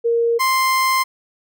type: tone pair in turn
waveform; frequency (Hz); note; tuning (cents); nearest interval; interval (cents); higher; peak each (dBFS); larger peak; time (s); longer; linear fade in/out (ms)
sine / 30% pulse; 466.2 / 1046.6; A#4 / C6; 0 / 0; octave + major second; 1400; second; -14 / -12; second; 0.04-0.39 / 0.39-1.04; second; 20
effects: none